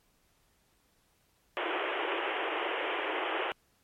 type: band-pass noise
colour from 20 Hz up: pink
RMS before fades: -33 dBFS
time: 1.57-3.52 s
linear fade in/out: 0 ms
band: 320 to 3200 Hz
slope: 96 dB/octave
effects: pink hiss -70 dBFS RMS until 3.83 s + MP3 64 kbps